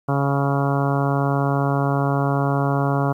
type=harmonic tone; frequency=139.6 Hz; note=C#3; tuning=13 cents sharp; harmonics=1 / 2 / 3 / 4 / 5 / 6 / 7 / 8 / 9 / 10; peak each=-20 / -25 / -28 / -29 / -27 / -31 / -31 / -30 / -34 / -33 dBFS; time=0.08-3.13 s; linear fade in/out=10 ms; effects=9-bit